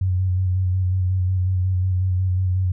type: tone with vibrato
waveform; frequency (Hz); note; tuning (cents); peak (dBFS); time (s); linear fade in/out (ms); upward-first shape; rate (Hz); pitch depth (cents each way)
sine; 92.4; F#2; -2; -17; 0.01-2.72; 5; square; 5.5; 25
effects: none